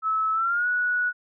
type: tone with pitch glide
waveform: sine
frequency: 1300 to 1467.7 Hz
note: E6 to F#6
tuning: -24 to -14 cents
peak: -21 dBFS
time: 0.02-1.13 s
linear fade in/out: 50 ms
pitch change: +210 cents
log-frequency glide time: 0.33-0.67 s
effects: none